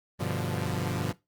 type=chord; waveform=sawtooth; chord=G dominant seventh; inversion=none; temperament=equal; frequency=98 / 123.47 / 146.83 / 174.61 Hz; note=G2 / B2 / D3 / F3; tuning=0 / 0 / 0 / 0 cents; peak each=-30 dBFS; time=0.19-1.13 s; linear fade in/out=20 ms; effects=noise-tail reverb RT60 0.2 s tail -18 dB re dry + Opus 32 kbps